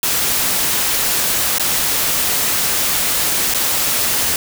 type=noise with dropouts; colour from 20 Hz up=white; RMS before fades=-17 dBFS; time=0.03-4.36 s; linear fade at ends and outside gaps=1 ms; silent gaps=1.583-1.597 / 3.539-3.546 s; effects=none